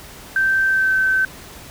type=tone with pitch glide; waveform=sine; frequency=1559 to 1538.4 Hz; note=G6 to G6; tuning=-10 to -33 cents; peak=-14 dBFS; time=0.36-1.25 s; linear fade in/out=2 ms; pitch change=-23 cents; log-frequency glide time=0.66-0.94 s; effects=pink hiss -39 dBFS RMS until 1.7 s